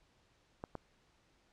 clicks, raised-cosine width 1 ms, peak -27 dBFS, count 2, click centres 0.639 / 0.753 s, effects pink hiss -71 dBFS RMS until 1.52 s + low-pass 6000 Hz 12 dB/octave

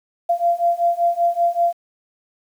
sine beating tone pair, 686 / 691.2 Hz, F5 / F5, -31 / -18 cents, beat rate 5.2 Hz, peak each -19 / -18 dBFS, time 0.29-1.73 s, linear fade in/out 10 ms, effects 8-bit

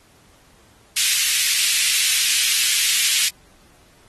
pink high-pass noise, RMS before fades -19 dBFS, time 0.96-3.29 s, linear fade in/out 10 ms, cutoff 2300 Hz, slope 24 dB/octave, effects pink hiss -54 dBFS RMS until 4.08 s + AAC 32 kbps

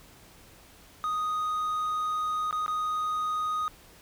triangle tone with dropouts, 1244.5 Hz, D#6, in tune, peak -25 dBFS, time 1.04-3.68 s, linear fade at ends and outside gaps 0 ms, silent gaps 2.51-2.527 / 2.662-2.68 s, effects pink hiss -54 dBFS RMS until 4.01 s

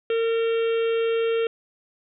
harmonic tone, 456.5 Hz, A#4, 36 cents flat, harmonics 1 / 3 / 4 / 5 / 6 / 7 / 8, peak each -20 / -35 / -42 / -40 / -37 / -39 / -48 dBFS, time 0.1-1.47 s, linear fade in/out 2 ms, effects none

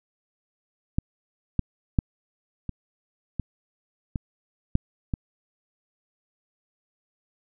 clicks, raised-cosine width 5 ms, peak -10 / -9 / -7 / -18 / -15 / -15 / -7 / -14 dBFS, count 8, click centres 0.985 / 1.593 / 1.988 / 2.693 / 3.397 / 4.158 / 4.754 / 5.138 s, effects none

